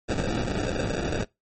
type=noise with sample-and-hold; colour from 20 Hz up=white; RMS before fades=-27 dBFS; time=0.08-1.25 s; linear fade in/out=20 ms; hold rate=1050 Hz; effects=noise-tail reverb RT60 0.2 s tail -23 dB re dry + MP3 32 kbps